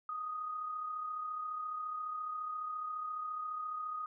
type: tone with amplitude modulation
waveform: sine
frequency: 1244.5 Hz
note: D#6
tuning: in tune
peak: -35 dBFS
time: 0.09-4.06 s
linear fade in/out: 2 ms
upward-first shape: sine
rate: 34.5 Hz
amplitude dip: 40%
effects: none